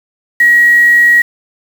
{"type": "tone with quantisation", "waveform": "sine", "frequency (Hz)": 1905, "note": "A#6", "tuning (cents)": 37, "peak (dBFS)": -4, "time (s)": [0.4, 1.22], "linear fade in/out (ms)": 5, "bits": 4, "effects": []}